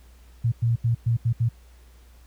sine tone bursts at uneven times, 116.54 Hz, A#2, in tune, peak -18 dBFS, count 6, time 0.44-0.52 / 0.62-0.76 / 0.84-0.95 / 1.06-1.17 / 1.25-1.33 / 1.4-1.49 s, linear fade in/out 10 ms, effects added 60 Hz sine -48 dBFS peak until 2.26 s + pink hiss -59 dBFS RMS until 2.26 s

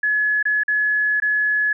sine tone with dropouts, 1700 Hz, G#6, 40 cents sharp, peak -16 dBFS, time 0.03-1.73 s, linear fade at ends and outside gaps 5 ms, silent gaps 0.428-0.453 / 0.635-0.68 / 1.201-1.221 s, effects none

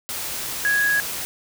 sine tone in noise, 1661.2 Hz, G#6, in tune, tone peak -17 dBFS, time 0.65-1 s, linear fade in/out 0 ms, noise white, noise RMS -29 dBFS, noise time 0.09-1.25 s, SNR +9 dB, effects none

